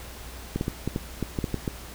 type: clicks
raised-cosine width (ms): 3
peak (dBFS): -13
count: 10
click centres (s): 0.56 / 0.611 / 0.681 / 0.876 / 0.961 / 1.227 / 1.388 / 1.442 / 1.543 / 1.678
effects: added 60 Hz sine -42 dBFS peak until 1.94 s + pink hiss -43 dBFS RMS until 1.94 s